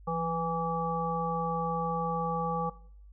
harmonic tone with a mistuned harmonic, 164.81 Hz, E3, in tune, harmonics 1 / 3 / 5 / 7, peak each -34 / -34 / -34 / -34 dBFS, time 0.07-2.7 s, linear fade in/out 10 ms, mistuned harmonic 1, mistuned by +51 cents, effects noise-tail reverb RT60 0.6 s tail -20 dB re dry + added 50 Hz sine -49 dBFS peak until 3.12 s

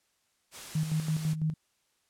white noise, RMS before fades -43 dBFS, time 0.51-1.36 s, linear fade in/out 50 ms
sine tone with tremolo, 156.8 Hz, D#3, 14 cents sharp, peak -25 dBFS, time 0.75-1.54 s, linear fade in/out 5 ms, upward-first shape square, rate 6 Hz, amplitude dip 60%
effects white hiss -73 dBFS RMS until 2.09 s + low-pass 10000 Hz 12 dB/octave

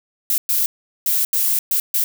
violet noise bursts at uneven times, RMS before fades -18 dBFS, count 6, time 0.3-0.38 / 0.49-0.66 / 1.06-1.25 / 1.33-1.59 / 1.71-1.8 / 1.94-2.04 s, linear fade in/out 2 ms, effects none

